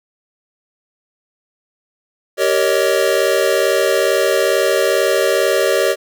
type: chord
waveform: square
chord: Eb dominant seventh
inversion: first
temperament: just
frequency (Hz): 388.9 / 466.7 / 560 / 622.3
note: G4 / Bb4 / Db5 / Eb5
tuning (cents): -14 / +2 / +18 / 0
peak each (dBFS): -19 / -20 / -18 / -20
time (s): 2.37-5.96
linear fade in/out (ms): 50
effects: none